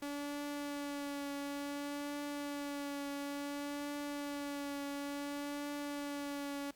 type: tone with vibrato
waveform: sawtooth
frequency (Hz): 286.1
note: D4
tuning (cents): -45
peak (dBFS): -35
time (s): 0.02-6.71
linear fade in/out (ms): 5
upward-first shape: triangle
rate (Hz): 0.57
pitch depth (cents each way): 22
effects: pink hiss -66 dBFS RMS until 6.75 s + Opus 48 kbps